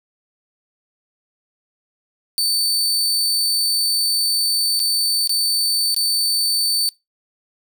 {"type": "tone with dropouts", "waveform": "sawtooth", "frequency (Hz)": 4545, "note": "C#8", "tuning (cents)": 42, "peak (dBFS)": -14, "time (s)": [2.38, 6.89], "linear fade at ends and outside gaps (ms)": 0, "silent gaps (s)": [[4.794, 4.8], [5.274, 5.294], [5.945, 5.964]], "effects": ["noise-tail reverb RT60 0.2 s tail -24 dB re dry"]}